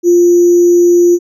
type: tone with sample-and-hold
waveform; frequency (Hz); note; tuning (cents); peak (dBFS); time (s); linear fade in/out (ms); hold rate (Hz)
sine; 349.2; F4; 0; -4; 0.03-1.19; 50; 6300
effects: low-pass 10000 Hz 12 dB/octave